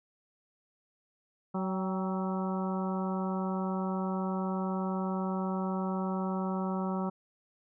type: harmonic tone with a mistuned harmonic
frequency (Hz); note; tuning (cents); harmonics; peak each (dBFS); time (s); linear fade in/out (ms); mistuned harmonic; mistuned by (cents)
188; F#3; +28; 1 / 2 / 3 / 4 / 5 / 6 / 7; -31 / -39 / -41 / -41 / -41 / -44 / -43; 1.54-7.1; 10; 4; +44
effects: none